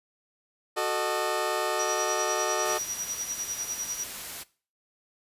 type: chord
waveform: 20% pulse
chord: D# diminished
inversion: first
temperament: equal with one note detuned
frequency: 370 / 440 / 611.2 Hz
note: F#4 / A4 / D#5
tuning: 0 / 0 / -31 cents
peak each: -26 / -26 / -25 dBFS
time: 0.76-2.79 s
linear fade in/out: 20 ms
type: tone with tremolo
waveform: sine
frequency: 5800 Hz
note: F#8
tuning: 35 cents flat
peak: -27 dBFS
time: 1.79-4.04 s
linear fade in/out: 5 ms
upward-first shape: sine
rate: 10 Hz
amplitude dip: 75%
type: noise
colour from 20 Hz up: white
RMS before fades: -38 dBFS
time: 2.64-4.44 s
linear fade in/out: 20 ms
effects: noise-tail reverb RT60 0.4 s tail -20 dB re dry + resampled to 32000 Hz